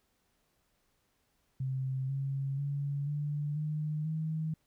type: tone with pitch steps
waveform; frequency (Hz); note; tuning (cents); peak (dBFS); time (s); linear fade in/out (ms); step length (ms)
sine; 132 / 136.81 / 141.8 / 146.97 / 152.33 / 157.88; C3 / C#3 / C#3 / D3 / D#3 / D#3; +16 / -22 / +40 / +2 / -36 / +26; -31; 1.6-4.54; 5; 490
effects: pink hiss -75 dBFS RMS until 4.66 s